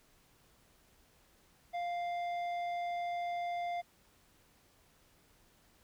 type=tone with tanh clipping; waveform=sine; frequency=698.5 Hz; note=F5; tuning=in tune; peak=-36 dBFS; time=1.73-3.82 s; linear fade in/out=20 ms; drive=10 dB; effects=pink hiss -67 dBFS RMS until 5.83 s